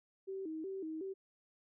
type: tone with vibrato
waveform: sine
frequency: 349.2 Hz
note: F4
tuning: in tune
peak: -39 dBFS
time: 0.27-1.14 s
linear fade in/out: 20 ms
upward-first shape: square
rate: 2.7 Hz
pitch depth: 170 cents each way
effects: none